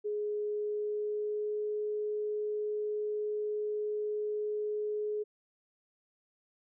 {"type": "tone with pitch glide", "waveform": "sine", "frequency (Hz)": [418.5, 421.7], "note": ["G#4", "G#4"], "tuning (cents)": [13, 26], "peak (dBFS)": -31, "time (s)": [0.04, 5.24], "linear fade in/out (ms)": 20, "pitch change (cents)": 13, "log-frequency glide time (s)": [0.45, 1.65], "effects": []}